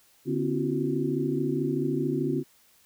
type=tone cluster; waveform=sine; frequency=145.6 / 250.4 / 275.3 / 339.6 / 373.2 Hz; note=D3 / B3 / C#4 / F4 / F#4; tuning=-15 / +24 / -12 / -48 / +15 cents; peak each=-31 dBFS; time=0.25-2.44 s; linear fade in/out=50 ms; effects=white hiss -61 dBFS RMS until 2.85 s